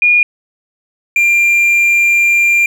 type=tone pair in turn; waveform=sine / triangle; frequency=2435 / 2385 Hz; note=D#7 / D7; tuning=-38 / +26 cents; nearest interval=unison; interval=36 cents; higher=first; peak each=-6 dBFS; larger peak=neither; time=0.02-0.23 / 1.16-2.66 s; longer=second; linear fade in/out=2 ms; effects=none